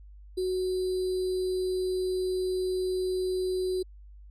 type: tone with sample-and-hold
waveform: sine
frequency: 370 Hz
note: F#4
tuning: in tune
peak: -26 dBFS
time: 0.37-3.83 s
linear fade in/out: 10 ms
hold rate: 4410 Hz
effects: added 50 Hz sine -46 dBFS peak until 4.3 s + low-pass 11000 Hz 12 dB/octave